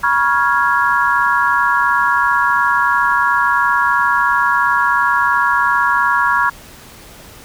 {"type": "chord", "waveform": "sine", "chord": "C# dominant seventh", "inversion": "third", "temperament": "equal with one note detuned", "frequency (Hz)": [965.8, 1108.7, 1396.9, 1661.2], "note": ["B5", "C#6", "E#6", "G#6"], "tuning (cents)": [-39, 0, 0, 0], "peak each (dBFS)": -17, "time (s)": [0.03, 6.5], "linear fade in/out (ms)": 10, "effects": ["pink hiss -39 dBFS RMS until 7.44 s"]}